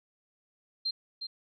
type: tone with echo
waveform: sine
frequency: 4168 Hz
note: C8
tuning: 7 cents flat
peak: -28 dBFS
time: 0.85-0.91 s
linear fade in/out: 10 ms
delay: 360 ms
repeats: 1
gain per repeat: -7 dB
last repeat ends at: 1.27 s
effects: none